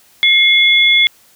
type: tone pair together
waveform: sine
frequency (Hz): 2147 / 3426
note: C7 / A7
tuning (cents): +44 / -47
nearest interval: minor sixth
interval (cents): 809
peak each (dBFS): -10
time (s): 0.23-1.07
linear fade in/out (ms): 0
effects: white hiss -49 dBFS RMS until 1.35 s